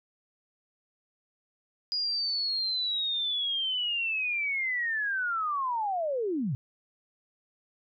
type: linear sweep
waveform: sine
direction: down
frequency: 4912 to 110.7 Hz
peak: -27 dBFS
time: 1.92-6.55 s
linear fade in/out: 0 ms
effects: none